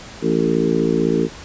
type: harmonic tone with a mistuned harmonic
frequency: 55.8 Hz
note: A1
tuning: 25 cents sharp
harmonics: 3 / 4 / 5 / 6 / 7 / 8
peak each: -22 / -22 / -22 / -22 / -22 / -22 dBFS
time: 0.21-1.29 s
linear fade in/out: 50 ms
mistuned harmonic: 8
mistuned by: +22 cents
effects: pink hiss -37 dBFS RMS until 1.44 s + resampled to 16000 Hz